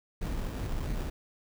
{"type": "noise with sample-and-hold", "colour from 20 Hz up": "brown", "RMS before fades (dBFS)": -33, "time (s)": [0.21, 1.1], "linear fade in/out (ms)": 10, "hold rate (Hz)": 2100, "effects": []}